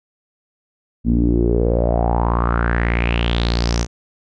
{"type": "tone with low-pass filter sweep", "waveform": "sawtooth", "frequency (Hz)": 58.27, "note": "A#1", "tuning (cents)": 0, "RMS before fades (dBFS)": -17, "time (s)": [1.04, 3.87], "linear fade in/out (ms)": 50, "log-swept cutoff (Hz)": [230, 6400], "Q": 5.5, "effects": []}